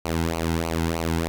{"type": "tone with flanger", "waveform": "sawtooth", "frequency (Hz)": 82.41, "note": "E2", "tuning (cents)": 0, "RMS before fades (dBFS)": -25, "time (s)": [0.05, 1.28], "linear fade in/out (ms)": 0, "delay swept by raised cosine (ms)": [0.56, 1.76], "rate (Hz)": 3.2, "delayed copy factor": -0.8, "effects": []}